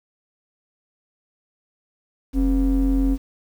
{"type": "ring-modulated tone", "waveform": "triangle", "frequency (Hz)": 113.5, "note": "A#2", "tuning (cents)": -46, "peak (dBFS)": -11, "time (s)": [2.33, 3.18], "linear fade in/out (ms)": 50, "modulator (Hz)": 157, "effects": ["8-bit"]}